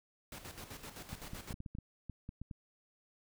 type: noise with tremolo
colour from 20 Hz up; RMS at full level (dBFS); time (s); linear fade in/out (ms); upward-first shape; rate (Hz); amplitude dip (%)
pink; -47; 0.32-1.53; 2; square; 7.8; 60
type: clicks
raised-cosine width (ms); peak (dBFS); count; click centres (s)
5; -31; 12; 1.13 / 1.334 / 1.508 / 1.541 / 1.604 / 1.662 / 1.751 / 1.786 / 2.097 / 2.291 / 2.416 / 2.512
effects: none